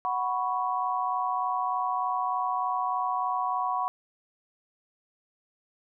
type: chord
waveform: sine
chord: F# suspended fourth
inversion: none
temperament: just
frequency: 740 / 986.7 / 1110 Hz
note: F#5 / B5 / C#6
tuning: 0 / -2 / +2 cents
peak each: -30 dBFS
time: 0.05-3.88 s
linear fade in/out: 0 ms
effects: none